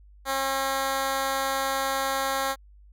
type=tone with high-pass filter; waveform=10% pulse; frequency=270 Hz; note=C#4; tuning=45 cents flat; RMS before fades=-27 dBFS; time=0.25-2.56 s; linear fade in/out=50 ms; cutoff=550 Hz; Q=0.83; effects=added 50 Hz sine -49 dBFS peak until 2.92 s